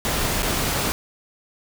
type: noise with dropouts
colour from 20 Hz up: pink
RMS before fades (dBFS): -23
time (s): 0.05-0.92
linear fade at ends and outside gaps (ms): 0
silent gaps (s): 0.422-0.43
effects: none